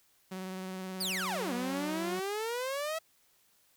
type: tone with vibrato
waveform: sawtooth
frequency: 187.2 Hz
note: F#3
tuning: 20 cents sharp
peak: -34 dBFS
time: 0.31-2.2 s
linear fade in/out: 10 ms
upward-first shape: sine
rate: 19 Hz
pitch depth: 18 cents each way
type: exponential two-way sweep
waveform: sawtooth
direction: down then up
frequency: 5160 to 237.3 to 656 Hz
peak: -29 dBFS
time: 1-2.99 s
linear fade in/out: 10 ms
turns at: 1.53 s
effects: white hiss -68 dBFS RMS until 3.76 s